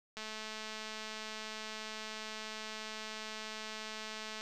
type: click train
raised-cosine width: 0.2 ms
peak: -26 dBFS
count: 921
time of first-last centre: 0.17-4.41 s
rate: 217 Hz
effects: none